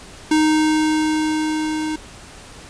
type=tone with level ramp; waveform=square; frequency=310 Hz; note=D#4; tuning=6 cents flat; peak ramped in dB=-13 to -22 dBFS; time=0.31-1.96 s; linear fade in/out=5 ms; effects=pink hiss -40 dBFS RMS until 2.69 s + resampled to 22050 Hz